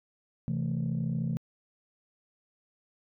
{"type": "chord", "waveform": "sine", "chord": "A minor", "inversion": "first", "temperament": "equal", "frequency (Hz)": [130.81, 164.81, 220], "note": ["C3", "E3", "A3"], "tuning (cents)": [0, 0, 0], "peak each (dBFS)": [-31, -30, -33], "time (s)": [0.48, 1.37], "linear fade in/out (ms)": 0, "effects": ["tanh soft clip ceiling -23 dBFS"]}